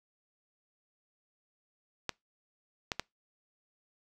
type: clicks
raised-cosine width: 0.2 ms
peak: -14 dBFS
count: 3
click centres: 2.093 / 2.918 / 2.996 s
effects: noise-tail reverb RT60 0.2 s tail -26 dB re dry